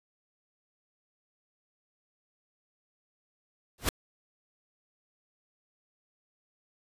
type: noise with exponential growth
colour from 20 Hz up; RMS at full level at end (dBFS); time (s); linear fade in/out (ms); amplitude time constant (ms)
pink; -22; 3.78-3.89; 2; 22
effects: resampled to 32000 Hz